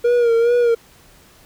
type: tone with vibrato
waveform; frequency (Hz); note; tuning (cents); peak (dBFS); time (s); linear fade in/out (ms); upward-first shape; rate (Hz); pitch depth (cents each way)
triangle; 471.8; A#4; +21; -10; 0.04-0.75; 10; sine; 2.4; 50
effects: pink hiss -49 dBFS RMS until 1.45 s